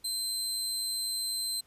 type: tone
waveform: 25% pulse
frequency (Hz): 4104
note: C8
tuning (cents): -34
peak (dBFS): -26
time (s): 0.04-1.61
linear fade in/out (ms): 10
effects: pink hiss -65 dBFS RMS until 1.66 s + resampled to 32000 Hz